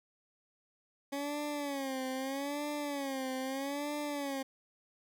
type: tone with vibrato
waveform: 20% pulse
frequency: 277.2 Hz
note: C#4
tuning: in tune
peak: -30 dBFS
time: 1.12-4.43 s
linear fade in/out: 10 ms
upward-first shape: sine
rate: 0.79 Hz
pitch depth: 110 cents each way
effects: none